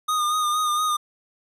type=tone with vibrato; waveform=square; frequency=1227 Hz; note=D#6; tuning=25 cents flat; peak=-21 dBFS; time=0.08-0.97 s; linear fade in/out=10 ms; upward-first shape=sine; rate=4.3 Hz; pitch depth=34 cents each way; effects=resampled to 32000 Hz